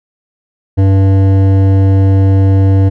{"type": "tone with hard clipping", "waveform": "sine", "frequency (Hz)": 96.8, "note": "G2", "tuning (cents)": -21, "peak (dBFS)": -7, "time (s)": [0.77, 2.9], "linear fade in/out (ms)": 20, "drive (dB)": 12, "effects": []}